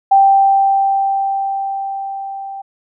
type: tone with level ramp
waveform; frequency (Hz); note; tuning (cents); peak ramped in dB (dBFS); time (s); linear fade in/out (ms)
sine; 784; G5; 0; -5 to -25; 0.11-2.62; 10
effects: none